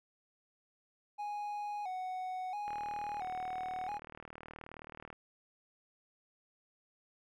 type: tone with vibrato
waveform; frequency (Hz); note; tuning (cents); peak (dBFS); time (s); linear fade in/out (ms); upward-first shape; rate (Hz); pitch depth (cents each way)
triangle; 784; G5; 0; -35; 1.18-3.99; 20; square; 0.74; 96
type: click train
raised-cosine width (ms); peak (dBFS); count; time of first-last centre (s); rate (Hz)
0.5; -32; 96; 2.68-5.128; 38.8
effects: none